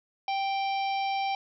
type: harmonic tone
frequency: 784 Hz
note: G5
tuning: in tune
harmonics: 1 / 3 / 4 / 5 / 6 / 7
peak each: -27 / -36 / -41 / -45 / -47 / -45 dBFS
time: 0.28-1.35 s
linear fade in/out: 2 ms
effects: none